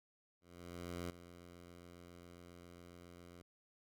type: tone with ADSR envelope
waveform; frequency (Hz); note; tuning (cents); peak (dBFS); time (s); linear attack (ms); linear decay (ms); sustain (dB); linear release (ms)
10% pulse; 87.31; F2; 0; -33; 0.41-3.42; 690; 6; -14; 3
effects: none